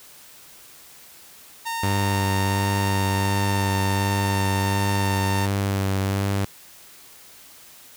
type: tone with pitch glide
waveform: sawtooth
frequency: 918 to 909 Hz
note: A#5 to A#5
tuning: -27 to -44 cents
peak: -22 dBFS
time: 1.65-5.47 s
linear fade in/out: 20 ms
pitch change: -17 cents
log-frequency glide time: 3.05-3.48 s
type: tone with vibrato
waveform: sawtooth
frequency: 98 Hz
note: G2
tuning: in tune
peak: -17 dBFS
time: 1.83-6.45 s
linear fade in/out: 5 ms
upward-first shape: sine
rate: 1.4 Hz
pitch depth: 24 cents each way
effects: white hiss -47 dBFS RMS until 7.96 s